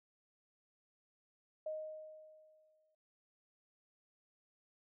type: tone with exponential decay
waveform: sine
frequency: 622.3 Hz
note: D#5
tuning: in tune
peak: -37 dBFS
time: 1.66-2.95 s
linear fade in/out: 5 ms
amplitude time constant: 280 ms
effects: none